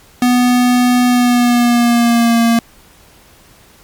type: tone with pitch glide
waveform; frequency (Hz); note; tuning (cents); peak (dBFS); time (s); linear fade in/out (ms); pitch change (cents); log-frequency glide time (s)
square; 246.9 to 231.7; B3 to A#3; 0 to -10; -9; 0.22-2.59; 2; -110; 1.07-2.4
effects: pink hiss -45 dBFS RMS until 3.83 s + MP3 96 kbps